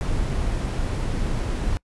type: noise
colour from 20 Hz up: brown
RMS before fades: -24 dBFS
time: 0.01-1.77 s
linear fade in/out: 0 ms
effects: noise-tail reverb RT60 0.1 s tail -24 dB re dry + resampled to 24000 Hz